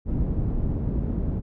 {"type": "low-pass noise", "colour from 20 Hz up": "pink", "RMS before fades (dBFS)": -25, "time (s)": [0.05, 1.42], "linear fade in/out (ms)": 50, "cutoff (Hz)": 250, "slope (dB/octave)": 12, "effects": []}